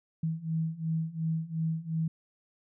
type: beating tone pair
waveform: sine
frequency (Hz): 159.9 / 162.7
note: D#3 / E3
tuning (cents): +48 / -22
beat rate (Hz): 2.8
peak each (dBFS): -33 / -31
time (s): 0.23-2.08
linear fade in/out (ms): 5
effects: none